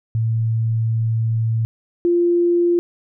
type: tone pair in turn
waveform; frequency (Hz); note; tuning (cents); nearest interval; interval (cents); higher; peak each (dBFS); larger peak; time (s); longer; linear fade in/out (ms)
sine; 112.9 / 346.8; A2 / F4; +45 / -12; octave + perfect fifth; 1943; second; -16 / -13; second; 0.15-1.65 / 2.05-2.79; first; 0
effects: none